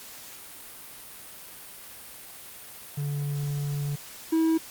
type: tone pair in turn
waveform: triangle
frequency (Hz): 144 / 323.3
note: D3 / E4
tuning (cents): -34 / -34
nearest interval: octave + major second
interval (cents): 1400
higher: second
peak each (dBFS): -25 / -18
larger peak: second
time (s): 2.97-3.96 / 4.32-4.58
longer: first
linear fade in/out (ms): 10
effects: white hiss -44 dBFS RMS until 4.7 s + Opus 48 kbps